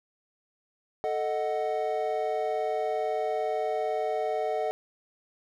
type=chord; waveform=triangle; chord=D# diminished; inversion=second; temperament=equal; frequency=440 / 622.3 / 740 Hz; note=A4 / D#5 / F#5; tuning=0 / 0 / 0 cents; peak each=-29 dBFS; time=1.04-4.71 s; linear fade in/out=0 ms; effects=none